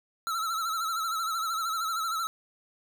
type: tone with vibrato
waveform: square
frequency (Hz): 1324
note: E6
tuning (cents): +7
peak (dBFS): -29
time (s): 0.27-2.27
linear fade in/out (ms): 0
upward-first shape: sine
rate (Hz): 13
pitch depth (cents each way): 69
effects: none